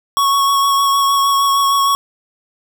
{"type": "tone with vibrato", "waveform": "square", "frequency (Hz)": 1108.7, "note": "C#6", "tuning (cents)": 0, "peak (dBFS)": -12, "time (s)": [0.17, 1.95], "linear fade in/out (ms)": 0, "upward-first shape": "sine", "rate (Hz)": 6.5, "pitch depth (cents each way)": 16, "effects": []}